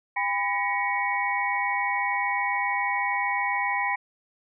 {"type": "tone cluster", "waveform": "sine", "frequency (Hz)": [807, 1000, 1905, 2233], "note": ["G#5", "B5", "A#6", "C#7"], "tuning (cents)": [-50, 21, 37, 12], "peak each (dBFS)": -29, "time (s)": [0.16, 3.96], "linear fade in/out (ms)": 10, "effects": []}